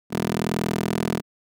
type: tone with high-pass filter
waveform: 15% pulse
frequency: 40.99 Hz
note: E1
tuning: 9 cents flat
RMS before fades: -25 dBFS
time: 0.1-1.22 s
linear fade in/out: 50 ms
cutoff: 230 Hz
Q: 2.7
effects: none